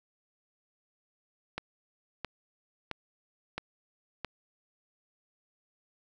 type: click train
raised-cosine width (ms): 0.3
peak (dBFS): -18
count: 5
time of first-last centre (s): 1.58-4.247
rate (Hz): 1.5
effects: none